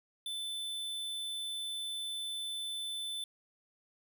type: tone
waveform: square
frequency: 3520 Hz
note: A7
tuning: in tune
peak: -37 dBFS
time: 0.26-3.24 s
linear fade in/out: 2 ms
effects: none